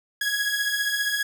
sawtooth beating tone pair, 1653 / 1668 Hz, G#6 / G#6, -9 / +7 cents, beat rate 15 Hz, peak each -25 / -21 dBFS, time 0.21-1.23 s, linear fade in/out 5 ms, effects none

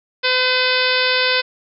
harmonic tone, 508 Hz, B4, 49 cents sharp, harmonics 1 / 2 / 3 / 4 / 5 / 6 / 7 / 8 / 9 / 10, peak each -22 / -26 / -21 / -24 / -22 / -27 / -23 / -26 / -25 / -26 dBFS, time 0.23-1.42 s, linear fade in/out 20 ms, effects none

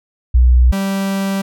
sine / 45% pulse tone pair in turn, 61.74 / 195 Hz, B1 / G3, 0 / -9 cents, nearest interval octave + minor sixth, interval 1991 cents, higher second, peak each -6 / -16 dBFS, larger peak first, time 0.34-0.72 / 0.72-1.42 s, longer second, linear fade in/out 10 ms, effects none

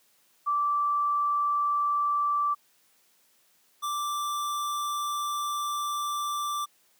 sine / square tone pair in turn, 1166 / 1174.1 Hz, D6 / D6, -13 / -1 cents, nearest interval unison, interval 12 cents, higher second, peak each -23 / -29 dBFS, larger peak first, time 0.46-2.55 / 3.82-6.66 s, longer second, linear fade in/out 20 ms, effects white hiss -65 dBFS RMS until 6.99 s + high-pass 150 Hz 12 dB/octave

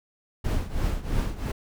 brown noise with tremolo, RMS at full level -23 dBFS, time 0.44-1.52 s, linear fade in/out 10 ms, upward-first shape triangle, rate 3 Hz, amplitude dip 85%, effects none

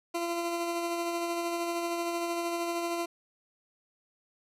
20% pulse tone with tremolo, 341.4 Hz, F4, 39 cents flat, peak -24 dBFS, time 0.14-3.06 s, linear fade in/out 10 ms, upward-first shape sine, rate 13 Hz, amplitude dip 30%, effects resampled to 32000 Hz + 11-bit

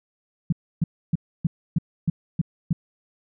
sine tone bursts, 164.81 Hz, E3, in tune, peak -16 dBFS, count 8, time 0.5-2.73 s, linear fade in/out 5 ms, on 25 ms, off 290 ms, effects none

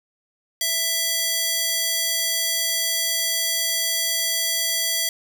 square tone with high-pass filter, 662 Hz, E5, 7 cents sharp, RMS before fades -23 dBFS, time 0.61-5.09 s, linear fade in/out 2 ms, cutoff 3600 Hz, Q 0.69, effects none

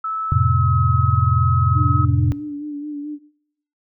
sine tone with pitch glide, 1306 to 1279.9 Hz, E6 to D#6, -17 to +49 cents, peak -21 dBFS, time 0.04-2.05 s, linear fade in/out 5 ms, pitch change -34 cents, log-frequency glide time 0.42-0.67 s
sine chord, F major, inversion none, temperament equal with one note detuned, 87.97 / 110 / 130.81 Hz, F2 / A2 / C3, +13 / 0 / 0 cents, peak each -18 dBFS, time 0.32-2.32 s, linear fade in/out 0 ms
sine tone with vibrato, 293.7 Hz, D4, in tune, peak -25 dBFS, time 1.74-3.19 s, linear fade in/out 50 ms, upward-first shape sine, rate 4.6 Hz, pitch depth 39 cents each way
effects noise-tail reverb RT60 0.8 s tail -22 dB re dry

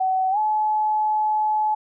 sine tone with pitch glide, 754 to 856.2 Hz, F#5 to A5, +32 to -47 cents, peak -18 dBFS, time 0-1.75 s, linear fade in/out 10 ms, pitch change +221 cents, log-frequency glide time 0.31-0.38 s, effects none

